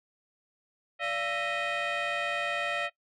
sine tone with frequency modulation, 583 Hz, D5, 13 cents flat, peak -26 dBFS, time 0.99-2.9 s, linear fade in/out 50 ms, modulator 637 Hz, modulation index 3.8, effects noise-tail reverb RT60 0.1 s tail -19 dB re dry + tanh soft clip ceiling -27 dBFS

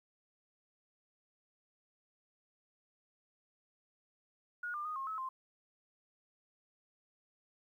sine tone with pitch steps, 1443 / 1197 / 1239 / 1075 / 1291 / 1049 Hz, F#6 / D6 / D#6 / C6 / E6 / C6, -44 / +33 / -8 / +47 / -37 / +4 cents, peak -37 dBFS, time 4.63-5.29 s, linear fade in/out 5 ms, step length 110 ms, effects 12-bit

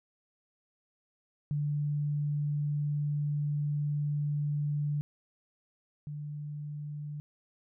sine tone pair in turn, 146.83 / 147.85 Hz, D3 / D3, 0 / +12 cents, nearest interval unison, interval 12 cents, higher second, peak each -28 / -36 dBFS, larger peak first, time 1.51-5.01 / 6.07-7.2 s, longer first, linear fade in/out 0 ms, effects none

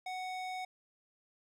square tone with band-pass filter, 742 Hz, F#5, 5 cents sharp, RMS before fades -40 dBFS, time 0.06-0.65 s, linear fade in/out 5 ms, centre 1800 Hz, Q 0.51, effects none

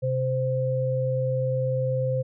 sine tone pair together, 129.75 / 519 Hz, C3 / C5, -14 / -14 cents, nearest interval 2 octaves, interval 2400 cents, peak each -25 / -25 dBFS, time 0.02-2.23 s, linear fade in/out 20 ms, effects none

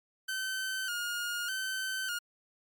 sawtooth tone with vibrato, 1480 Hz, F#6, in tune, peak -29 dBFS, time 0.28-2.19 s, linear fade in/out 10 ms, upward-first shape square, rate 0.83 Hz, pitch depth 64 cents each way, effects MP3 96 kbps

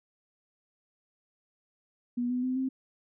sine tone with pitch steps, 243 / 249.4 / 256 / 262.7 Hz, B3 / B3 / C4 / C4, -28 / +17 / -38 / +7 cents, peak -27 dBFS, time 2.17-2.69 s, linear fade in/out 10 ms, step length 130 ms, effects none

